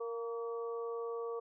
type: harmonic tone with a mistuned harmonic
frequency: 232.4 Hz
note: A#3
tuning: 5 cents flat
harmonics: 2 / 3 / 4 / 5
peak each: -37 / -52 / -53 / -46 dBFS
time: 0-1.4 s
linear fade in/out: 10 ms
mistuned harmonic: 5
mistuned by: -29 cents
effects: none